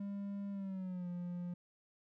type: tone with pitch glide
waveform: triangle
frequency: 200.2 to 176.31 Hz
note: G3 to F3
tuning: +37 to +17 cents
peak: -37 dBFS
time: 0-1.54 s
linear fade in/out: 5 ms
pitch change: -220 cents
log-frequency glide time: 0.51-1.08 s
effects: none